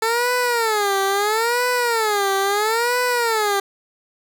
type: tone with vibrato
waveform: 15% pulse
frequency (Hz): 440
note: A4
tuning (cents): 0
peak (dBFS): -11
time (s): 0.02-3.6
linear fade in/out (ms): 5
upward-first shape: sine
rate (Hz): 0.75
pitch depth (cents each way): 210
effects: none